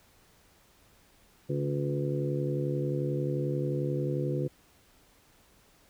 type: harmonic tone with a mistuned harmonic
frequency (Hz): 71.3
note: C#2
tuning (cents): +49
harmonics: 2 / 3 / 4 / 5 / 6 / 7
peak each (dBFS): -30 / -44 / -37 / -34 / -41 / -36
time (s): 1.49-4.48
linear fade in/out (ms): 10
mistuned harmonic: 3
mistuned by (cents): +27
effects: pink hiss -62 dBFS RMS until 5.89 s